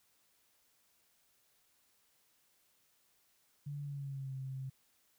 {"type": "tone with pitch glide", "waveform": "sine", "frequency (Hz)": [144.1, 132.91], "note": ["D3", "C3"], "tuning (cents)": [-33, 28], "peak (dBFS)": -39, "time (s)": [3.66, 4.7], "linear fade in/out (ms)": 10, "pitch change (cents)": -139, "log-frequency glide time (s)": [3.83, 4.33], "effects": ["white hiss -73 dBFS RMS until 5.18 s"]}